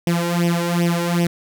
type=tone with flanger; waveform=sawtooth; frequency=171.9 Hz; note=F3; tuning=27 cents flat; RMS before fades=-19 dBFS; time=0.07-1.27 s; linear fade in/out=2 ms; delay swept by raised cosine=0.35 to 2.15 ms; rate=2.6 Hz; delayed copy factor=+0.85; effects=none